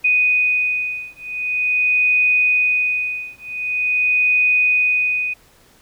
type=beating tone pair; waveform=sine; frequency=2488 / 2488.45 Hz; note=D#7 / D#7; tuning=-1 / 0 cents; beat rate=0.45 Hz; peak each=-18 dBFS; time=0.04-5.34 s; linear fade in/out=10 ms; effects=pink hiss -52 dBFS RMS until 5.81 s